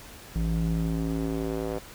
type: tone with band-pass filter sweep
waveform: square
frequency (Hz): 54.8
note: A1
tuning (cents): -6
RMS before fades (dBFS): -28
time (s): 0.35-1.79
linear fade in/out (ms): 10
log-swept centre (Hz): 120 to 500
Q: 1.8
effects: pink hiss -46 dBFS RMS until 1.94 s